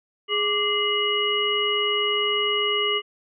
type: harmonic tone with a mistuned harmonic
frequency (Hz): 415.3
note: G#4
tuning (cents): 0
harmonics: 1 / 3 / 5 / 7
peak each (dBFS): -26 / -28 / -28 / -23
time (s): 0.28-3.02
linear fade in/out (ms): 50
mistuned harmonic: 3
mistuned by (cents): -100
effects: none